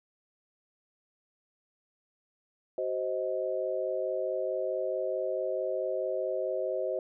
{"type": "chord", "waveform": "sine", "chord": "C diminished", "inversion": "second", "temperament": "just", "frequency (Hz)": [376.7, 523.3, 627.9], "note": ["Gb4", "C5", "Eb5"], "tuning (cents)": [31, 0, 16], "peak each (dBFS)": [-35, -32, -33], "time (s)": [2.78, 6.99], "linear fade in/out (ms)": 2, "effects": []}